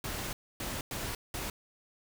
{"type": "noise bursts at uneven times", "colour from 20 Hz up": "pink", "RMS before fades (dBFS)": -37, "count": 4, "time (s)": [[0.04, 0.33], [0.6, 0.81], [0.91, 1.15], [1.34, 1.5]], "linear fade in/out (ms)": 2, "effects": []}